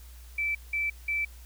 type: tone bursts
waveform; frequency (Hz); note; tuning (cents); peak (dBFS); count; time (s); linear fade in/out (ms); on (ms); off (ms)
sine; 2324; D7; -19; -26; 3; 0.38-1.25; 5; 170; 180
effects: added 60 Hz sine -45 dBFS peak until 1.45 s + white hiss -56 dBFS RMS until 1.45 s

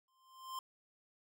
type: tone with exponential growth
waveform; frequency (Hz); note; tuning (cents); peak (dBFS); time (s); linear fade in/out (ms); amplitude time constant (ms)
square; 1046.5; C6; 0; -39; 0.08-0.59; 2; 110
effects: none

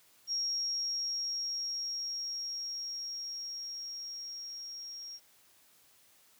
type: tone with level ramp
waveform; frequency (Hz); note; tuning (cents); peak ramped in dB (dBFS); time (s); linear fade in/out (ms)
sine; 5588; F8; 0; -30 to -42; 0.27-5.2; 50
effects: white hiss -64 dBFS RMS until 6.39 s + high-pass 60 Hz 12 dB/octave

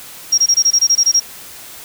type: tone bursts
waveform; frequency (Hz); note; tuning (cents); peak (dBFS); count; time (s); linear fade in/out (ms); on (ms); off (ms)
sine; 5610; F8; +7; -8; 11; 0.32-1.2; 10; 60; 22
effects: white hiss -35 dBFS RMS until 1.84 s

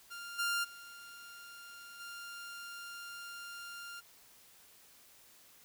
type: tone with level steps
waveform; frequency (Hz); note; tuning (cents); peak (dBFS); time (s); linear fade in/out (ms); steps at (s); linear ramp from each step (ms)
sawtooth; 1396.9; F6; 0; -40 / -28 / -46 / -41; 0.1-4.01; 20; 0.38 / 0.63 / 1.99; 20
effects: white hiss -61 dBFS RMS until 5.64 s

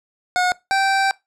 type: tone pair in turn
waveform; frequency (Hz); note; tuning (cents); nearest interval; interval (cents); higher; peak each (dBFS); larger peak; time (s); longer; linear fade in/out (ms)
25% pulse; 725 / 779; F#5 / G5; -35 / -11; minor second; 124; second; -12; neither; 0.36-0.52 / 0.71-1.11; second; 0
effects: noise-tail reverb RT60 0.2 s tail -21 dB re dry + low-pass 7000 Hz 12 dB/octave

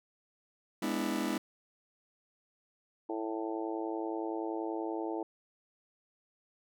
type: chord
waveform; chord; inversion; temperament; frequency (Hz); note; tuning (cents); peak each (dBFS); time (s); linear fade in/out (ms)
40% pulse; E dominant seventh; first; just; 206 / 247.2 / 296.7 / 329.6; G#3 / B3 / D4 / E4; -14 / +2 / +18 / 0; -36; 0.82-1.38; 5
type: harmonic tone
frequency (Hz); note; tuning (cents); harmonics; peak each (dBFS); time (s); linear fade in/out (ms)
110.5; A2; +8; 3 / 4 / 5 / 6 / 7 / 8; -36 / -40 / -44 / -44 / -44 / -43; 3.09-5.23; 5
effects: none

